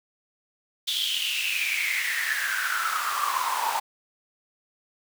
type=noise with high-pass filter sweep; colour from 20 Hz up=pink; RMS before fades=-27 dBFS; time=0.87-3.8 s; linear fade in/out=10 ms; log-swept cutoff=3500 to 860 Hz; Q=9.3; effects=none